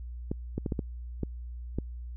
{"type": "clicks", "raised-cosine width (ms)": 3, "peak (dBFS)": -17, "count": 7, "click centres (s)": [0.315, 0.58, 0.662, 0.722, 0.792, 1.233, 1.786], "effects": ["added 60 Hz sine -37 dBFS peak until 2.16 s"]}